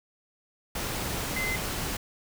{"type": "tone in noise", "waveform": "sine", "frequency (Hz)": 2059, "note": "C7", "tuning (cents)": -28, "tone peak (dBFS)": -29, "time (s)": [1.36, 1.56], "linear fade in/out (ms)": 5, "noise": "pink", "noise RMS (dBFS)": -32, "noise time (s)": [0.75, 1.97], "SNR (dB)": 0, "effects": []}